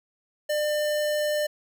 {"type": "tone", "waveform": "square", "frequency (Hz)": 599, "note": "D5", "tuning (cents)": 34, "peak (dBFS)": -24, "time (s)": [0.49, 1.47], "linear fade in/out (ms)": 10, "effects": []}